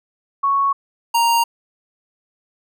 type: tone pair in turn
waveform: sine / square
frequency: 1108.7 / 932.3 Hz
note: C#6 / A#5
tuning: 0 / 0 cents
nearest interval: minor third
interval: 300 cents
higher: first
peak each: -14 dBFS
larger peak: neither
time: 0.43-0.73 / 1.14-1.44 s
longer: neither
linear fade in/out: 10 ms
effects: none